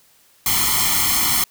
white noise with comb filter, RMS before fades -18 dBFS, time 0.46-1.44 s, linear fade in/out 2 ms, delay 0.94 ms, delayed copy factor +1, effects white hiss -55 dBFS RMS until 1.5 s

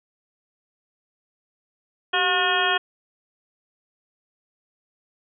harmonic tone with a mistuned harmonic, 360.9 Hz, F#4, 43 cents flat, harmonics 1 / 2 / 3 / 4 / 5 / 7 / 8 / 9, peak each -29 / -26 / -27 / -25 / -26 / -29 / -30 / -26 dBFS, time 2.13-2.78 s, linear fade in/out 10 ms, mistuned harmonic 1, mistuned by +110 cents, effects none

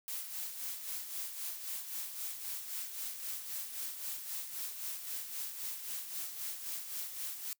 blue noise with tremolo, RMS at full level -39 dBFS, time 0.08-7.53 s, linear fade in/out 0 ms, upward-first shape sine, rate 3.8 Hz, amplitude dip 55%, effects noise-tail reverb RT60 0.1 s tail -25 dB re dry

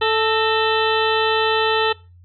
harmonic tone with a mistuned harmonic, 440 Hz, A4, in tune, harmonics 1 / 2 / 3 / 4 / 6 / 7 / 8 / 9, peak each -19 / -22 / -24 / -25 / -27 / -27 / -28 / -29 dBFS, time 0.01-1.93 s, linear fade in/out 10 ms, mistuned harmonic 4, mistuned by +71 cents, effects noise-tail reverb RT60 0.3 s tail -22 dB re dry + added 88 Hz sine -44 dBFS peak until 2.24 s

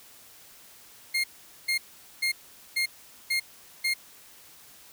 30% pulse tone bursts, 2130 Hz, C7, 30 cents sharp, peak -21 dBFS, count 6, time 1.14-3.94 s, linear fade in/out 10 ms, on 100 ms, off 440 ms, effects white hiss -52 dBFS RMS until 4.92 s

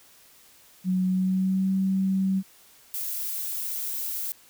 sine tone with pitch glide, 185 to 191.19 Hz, F#3 to G3, 0 to -43 cents, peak -21 dBFS, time 0.84-2.43 s, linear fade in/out 50 ms, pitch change +57 cents, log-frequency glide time 1.04-1.72 s
violet noise, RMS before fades -31 dBFS, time 2.94-4.32 s, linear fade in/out 0 ms
effects white hiss -55 dBFS RMS until 4.49 s

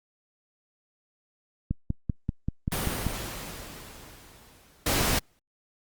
click train, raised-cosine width 5 ms, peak -14 dBFS, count 8, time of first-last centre 1.71-3.067 s, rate 5.16 Hz
pink noise with exponential decay, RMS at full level -28 dBFS, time 2.72-5.39 s, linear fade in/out 0 ms, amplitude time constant 580 ms
pink noise, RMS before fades -25 dBFS, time 4.86-5.19 s, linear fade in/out 5 ms
effects Opus 32 kbps

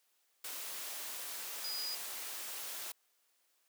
sine tone in noise, 4922 Hz, D#8, 20 cents flat, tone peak -38 dBFS, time 1.64-1.95 s, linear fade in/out 5 ms, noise white, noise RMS -43 dBFS, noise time 0.44-2.92 s, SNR +2 dB, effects white hiss -75 dBFS RMS until 3.68 s + high-pass 400 Hz 12 dB/octave

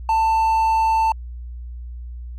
triangle tone, 890 Hz, A5, 20 cents sharp, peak -13 dBFS, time 0.09-1.12 s, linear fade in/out 2 ms, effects added 60 Hz sine -30 dBFS peak until 2.38 s

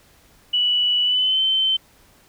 sine tone with pitch glide, 2952 to 3086 Hz, F#7 to G7, -5 to -28 cents, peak -16 dBFS, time 0.53-1.77 s, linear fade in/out 10 ms, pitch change +77 cents, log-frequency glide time 1.03-1.41 s, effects pink hiss -54 dBFS RMS until 2.28 s

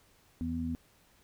harmonic tone, 82.41 Hz, E2, in tune, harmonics 1 / 2 / 3, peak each -38 / -41 / -33 dBFS, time 0.41-0.75 s, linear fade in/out 0 ms, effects pink hiss -65 dBFS RMS until 1.23 s

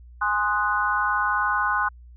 sine chord, Ab dominant seventh, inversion none, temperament equal, 830.6 / 1046.5 / 1244.5 / 1480 Hz, Ab5 / C6 / Eb6 / Gb6, 0 / 0 / 0 / 0 cents, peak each -28 / -25 / -27 / -24 dBFS, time 0.21-1.89 s, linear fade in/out 10 ms, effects added 60 Hz sine -43 dBFS peak until 2.16 s

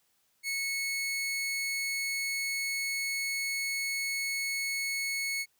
sawtooth tone, 2200 Hz, C#7, 14 cents flat, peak -27 dBFS, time 0.43-5.46 s, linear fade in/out 50 ms, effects white hiss -72 dBFS RMS until 5.59 s

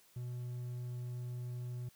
triangle tone, 122.9 Hz, B2, 8 cents flat, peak -37 dBFS, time 0.16-1.89 s, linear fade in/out 5 ms, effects white hiss -66 dBFS RMS until 1.95 s

